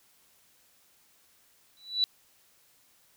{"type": "tone with exponential growth", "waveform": "sine", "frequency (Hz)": 3951, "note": "B7", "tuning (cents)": 0, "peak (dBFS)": -19, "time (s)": [1.77, 2.04], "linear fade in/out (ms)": 0, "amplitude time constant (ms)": 57, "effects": ["white hiss -64 dBFS RMS until 3.16 s"]}